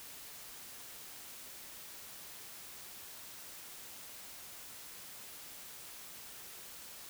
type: silence
effects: white hiss -50 dBFS RMS until 7.09 s